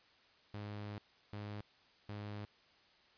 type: tone bursts at uneven times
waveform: sawtooth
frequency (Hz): 103.83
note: G#2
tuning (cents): 0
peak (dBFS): -39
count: 3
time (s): 0.54-0.98 / 1.33-1.61 / 2.09-2.45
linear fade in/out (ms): 0
effects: white hiss -67 dBFS RMS until 3.17 s + resampled to 11025 Hz